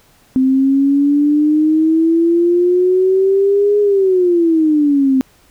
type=exponential two-way sweep; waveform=sine; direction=up then down; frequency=259.1 to 415.3 to 259.1 Hz; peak=-9 dBFS; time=0.36-5.21 s; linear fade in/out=0 ms; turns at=3.8 s; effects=pink hiss -51 dBFS RMS until 5.5 s